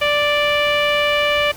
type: tone with low-pass filter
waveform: sawtooth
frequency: 587 Hz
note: D5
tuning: 1 cent flat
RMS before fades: -17 dBFS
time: 0.01-1.52 s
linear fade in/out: 10 ms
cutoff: 2700 Hz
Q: 4.2
effects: pink hiss -37 dBFS RMS until 1.56 s